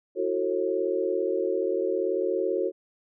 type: tone cluster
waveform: sine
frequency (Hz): 329.1 / 369.7 / 447.4 / 542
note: E4 / F#4 / A4 / C#5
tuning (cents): -3 / -1 / +29 / -39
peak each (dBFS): -33 / -27 / -29 / -30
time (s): 0.15-2.72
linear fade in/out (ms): 50
effects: none